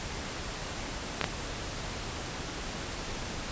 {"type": "clicks", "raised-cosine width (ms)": 0.3, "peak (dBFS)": -10, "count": 2, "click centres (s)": [1.213, 1.242], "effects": ["pink hiss -37 dBFS RMS until 3.51 s", "resampled to 16000 Hz"]}